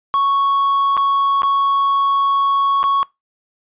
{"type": "tone with dropouts", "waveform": "triangle", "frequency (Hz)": 1108.7, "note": "C#6", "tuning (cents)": 0, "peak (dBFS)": -11, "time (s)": [0.14, 3.03], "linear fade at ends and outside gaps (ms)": 0, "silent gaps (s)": [[0.968, 0.975], [1.42, 1.432], [2.83, 2.839]], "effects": ["noise-tail reverb RT60 0.2 s tail -23 dB re dry", "resampled to 8000 Hz"]}